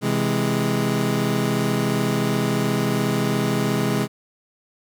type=chord; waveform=25% pulse; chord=C augmented; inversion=none; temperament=equal; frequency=130.81 / 164.81 / 207.7 Hz; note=C3 / E3 / G#3; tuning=0 / 0 / 0 cents; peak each=-20 / -22 / -19 dBFS; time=0.01-4.08 s; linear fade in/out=50 ms; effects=none